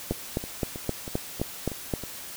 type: two click trains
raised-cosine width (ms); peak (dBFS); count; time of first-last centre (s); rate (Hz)
2; -12 / -22; 8 / 7; 0.11-1.938 / 0.12-2.037; 3.83 / 3.13
effects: white hiss -40 dBFS RMS until 2.36 s